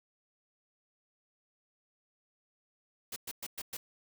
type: noise bursts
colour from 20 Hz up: white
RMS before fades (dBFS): -40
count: 5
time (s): 3.12-3.77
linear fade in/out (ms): 5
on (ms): 42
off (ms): 110
effects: none